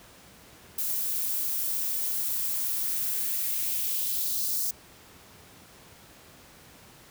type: noise with high-pass filter sweep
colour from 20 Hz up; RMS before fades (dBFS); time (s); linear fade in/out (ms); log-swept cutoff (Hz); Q
violet; -29; 0.78-4.71; 5; 200 to 5400; 2
effects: pink hiss -52 dBFS RMS until 7.1 s + high-pass 60 Hz 12 dB/octave